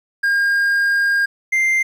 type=tone pair in turn; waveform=triangle; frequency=1615 / 2092 Hz; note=G#6 / C7; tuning=-49 / -1 cents; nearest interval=major third; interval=448 cents; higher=second; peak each=-12 dBFS; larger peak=neither; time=0.23-1.26 / 1.52-1.83 s; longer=first; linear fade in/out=10 ms; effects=9-bit